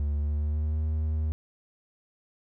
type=tone with pitch glide; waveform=triangle; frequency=72.9 to 77.68 Hz; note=D2 to D#2; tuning=-12 to -2 cents; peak=-23 dBFS; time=0-1.32 s; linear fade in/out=0 ms; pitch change=+110 cents; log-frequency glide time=0.14-0.82 s; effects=none